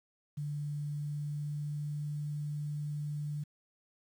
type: tone with pitch glide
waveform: sine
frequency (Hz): 146.83 to 148.02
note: D3 to D3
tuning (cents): 0 to +14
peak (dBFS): -34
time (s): 0.37-3.44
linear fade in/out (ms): 10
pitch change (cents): +14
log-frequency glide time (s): 0.76-2.13
effects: 10-bit